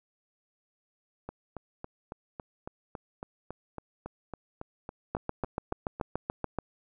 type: two click trains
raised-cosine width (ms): 1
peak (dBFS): -16 / -24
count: 11 / 18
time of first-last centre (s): 5.15-6.587 / 1.29-5.999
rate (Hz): 6.96 / 3.61
effects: none